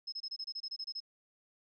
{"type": "tone bursts", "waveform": "sine", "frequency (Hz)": 5170, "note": "E8", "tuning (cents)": -34, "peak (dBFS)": -37, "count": 12, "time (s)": [0.07, 1.004], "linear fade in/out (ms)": 10, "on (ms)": 54, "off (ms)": 26, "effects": []}